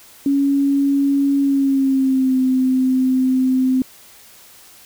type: tone with pitch glide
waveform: sine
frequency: 278.9 to 258.7 Hz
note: C#4 to C4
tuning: +11 to -19 cents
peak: -13 dBFS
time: 0.26-3.82 s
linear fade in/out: 2 ms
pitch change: -130 cents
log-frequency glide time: 1.4-2.38 s
effects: white hiss -45 dBFS RMS until 4.85 s